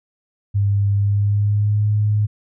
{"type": "tone with pitch glide", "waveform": "sine", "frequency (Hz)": [100.6, 105.18], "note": ["G2", "G#2"], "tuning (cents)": [45, 22], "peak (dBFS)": -14, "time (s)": [0.54, 2.27], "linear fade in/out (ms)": 20, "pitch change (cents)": 77, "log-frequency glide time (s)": [0.94, 1.87], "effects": []}